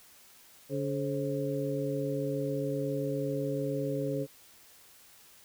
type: harmonic tone with a mistuned harmonic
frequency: 142.3 Hz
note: C#3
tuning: 46 cents sharp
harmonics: 1 / 2 / 3 / 4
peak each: -35 / -35 / -35 / -35 dBFS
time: 0.69-4.27 s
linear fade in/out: 50 ms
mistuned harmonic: 4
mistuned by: -110 cents
effects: white hiss -57 dBFS RMS until 5.44 s